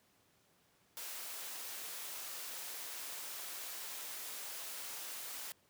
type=high-pass noise; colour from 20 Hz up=white; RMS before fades=-45 dBFS; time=0.97-5.52 s; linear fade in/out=0 ms; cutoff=410 Hz; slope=12 dB/octave; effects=pink hiss -71 dBFS RMS until 5.69 s + high-pass 100 Hz 12 dB/octave